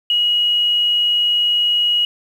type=tone with quantisation; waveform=sine; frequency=2900 Hz; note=F#7; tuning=35 cents flat; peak=-13 dBFS; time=0.1-2.05 s; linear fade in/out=2 ms; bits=7; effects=none